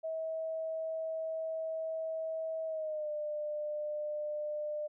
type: tone with pitch glide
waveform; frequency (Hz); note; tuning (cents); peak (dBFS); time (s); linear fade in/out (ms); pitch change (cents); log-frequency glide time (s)
sine; 643 to 599.9; E5 to D5; -43 to +37; -34; 0.03-4.88; 20; -120; 2.66-3.1
effects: none